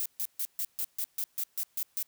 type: noise bursts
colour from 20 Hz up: violet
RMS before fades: -32 dBFS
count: 11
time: 0-2.027 s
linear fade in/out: 0 ms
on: 57 ms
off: 140 ms
effects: white hiss -69 dBFS RMS until 2.07 s